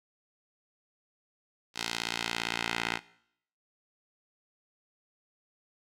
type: tone with band-pass filter sweep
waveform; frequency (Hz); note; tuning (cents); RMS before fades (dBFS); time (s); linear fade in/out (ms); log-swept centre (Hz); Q
10% pulse; 57.6; A#1; -20; -34; 1.74-3; 50; 4300 to 2300; 1.1
effects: noise-tail reverb RT60 0.7 s tail -20 dB re dry